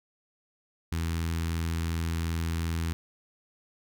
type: tone with notch filter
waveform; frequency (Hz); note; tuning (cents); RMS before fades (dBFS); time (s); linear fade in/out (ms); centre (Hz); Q
sawtooth; 82.7; E2; +6; -30; 0.92-2.93; 0; 600; 0.69
effects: none